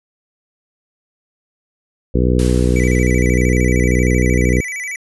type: harmonic tone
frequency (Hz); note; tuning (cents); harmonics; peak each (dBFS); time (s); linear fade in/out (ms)
61.74; B1; 0; 1 / 2 / 3 / 4 / 5 / 6 / 7 / 8; -15 / -18 / -20 / -21 / -22 / -23 / -23 / -24; 2.14-4.61; 10
type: noise with exponential decay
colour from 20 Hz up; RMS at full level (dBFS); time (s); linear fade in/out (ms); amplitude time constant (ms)
white; -27; 2.39-4.1; 2; 370
type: tone with vibrato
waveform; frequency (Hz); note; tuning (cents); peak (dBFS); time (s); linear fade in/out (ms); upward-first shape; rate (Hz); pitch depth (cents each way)
square; 2134; C7; +34; -23; 2.76-4.96; 2; square; 13; 120
effects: resampled to 24000 Hz